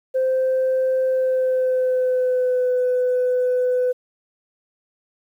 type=tone with pitch glide; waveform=sine; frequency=520 to 501.1 Hz; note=C5 to B4; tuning=-11 to +25 cents; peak=-15 dBFS; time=0.14-3.93 s; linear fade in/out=20 ms; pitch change=-64 cents; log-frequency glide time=1.06-2.71 s; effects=tanh soft clip ceiling -14 dBFS + 9-bit